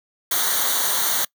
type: noise with comb filter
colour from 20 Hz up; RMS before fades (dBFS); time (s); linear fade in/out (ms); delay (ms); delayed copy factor
white; -21; 0.31-1.25; 5; 0.39; -0.85
effects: noise-tail reverb RT60 0.1 s tail -24 dB re dry